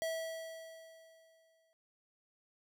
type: tone with exponential decay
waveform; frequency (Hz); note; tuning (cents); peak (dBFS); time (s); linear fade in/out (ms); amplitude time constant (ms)
square; 651; E5; -22; -34; 0.02-1.73; 0; 370
effects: none